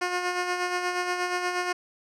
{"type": "tone with tremolo", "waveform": "10% pulse", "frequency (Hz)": 358.5, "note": "F4", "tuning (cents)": 45, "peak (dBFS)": -16, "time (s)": [0.01, 1.73], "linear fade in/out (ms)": 10, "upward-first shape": "sine", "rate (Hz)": 8.4, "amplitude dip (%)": 45, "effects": ["low-pass 7000 Hz 12 dB/octave"]}